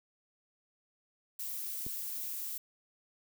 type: noise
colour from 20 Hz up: violet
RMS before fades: -39 dBFS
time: 1.39-2.58 s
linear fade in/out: 5 ms
type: click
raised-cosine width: 3 ms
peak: -30 dBFS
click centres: 1.866 s
effects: none